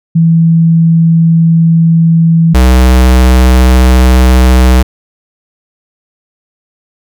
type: tone pair in turn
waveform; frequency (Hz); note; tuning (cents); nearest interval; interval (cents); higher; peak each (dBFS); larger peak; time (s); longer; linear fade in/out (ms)
sine / square; 164.81 / 63.25; E3 / B1; 0 / +42; octave + perfect fourth; 1658; first; -3; neither; 0.15-2.54 / 2.54-4.83; first; 10
effects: none